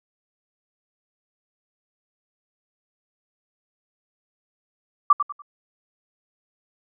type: tone with echo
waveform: sine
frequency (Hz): 1166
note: D6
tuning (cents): -13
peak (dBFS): -9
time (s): 5.1-5.13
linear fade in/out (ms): 5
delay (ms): 97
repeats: 3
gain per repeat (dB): -10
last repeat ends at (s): 5.421
effects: none